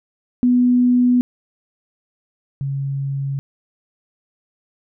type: tone pair in turn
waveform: sine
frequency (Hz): 247 / 137.98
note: B3 / C#3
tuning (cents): 0 / -8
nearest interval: minor seventh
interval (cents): 1008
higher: first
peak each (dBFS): -11 / -20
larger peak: first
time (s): 0.43-1.21 / 2.61-3.39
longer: neither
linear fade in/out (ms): 0
effects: none